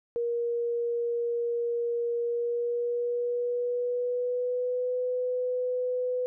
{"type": "tone with pitch glide", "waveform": "sine", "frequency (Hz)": [472.5, 500], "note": ["A#4", "B4"], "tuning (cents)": [23, 21], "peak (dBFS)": -26, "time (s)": [0.16, 6.26], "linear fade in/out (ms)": 0, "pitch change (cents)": 98, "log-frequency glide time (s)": [2.2, 4.95], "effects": []}